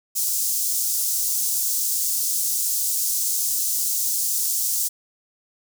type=high-pass noise; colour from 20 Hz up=pink; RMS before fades=-23 dBFS; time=0.15-4.89 s; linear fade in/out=20 ms; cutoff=6100 Hz; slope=24 dB/octave; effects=none